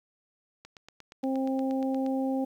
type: click train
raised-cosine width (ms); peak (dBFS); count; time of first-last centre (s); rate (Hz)
0.2; -29; 13; 0.65-2.063; 8.49
type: harmonic tone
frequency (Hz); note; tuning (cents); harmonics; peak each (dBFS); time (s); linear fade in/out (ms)
265.4; C4; +25; 1 / 2 / 3; -27 / -33 / -37; 1.23-2.45; 10
effects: 10-bit